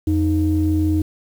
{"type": "tone pair together", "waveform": "sine", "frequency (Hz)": [85.95, 311.1], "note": ["F2", "D#4"], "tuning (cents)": [-27, 0], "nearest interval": "octave + minor seventh", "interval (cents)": 2227, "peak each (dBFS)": -17, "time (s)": [0.07, 1.02], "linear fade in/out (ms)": 5, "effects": ["tanh soft clip ceiling -8 dBFS", "7-bit"]}